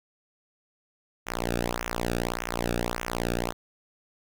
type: tone with flanger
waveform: sawtooth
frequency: 59 Hz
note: A#1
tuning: 22 cents sharp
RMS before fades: -30 dBFS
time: 1.26-3.53 s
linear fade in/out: 20 ms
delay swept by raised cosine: 0.22 to 0.99 ms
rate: 1.7 Hz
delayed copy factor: -0.95
effects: none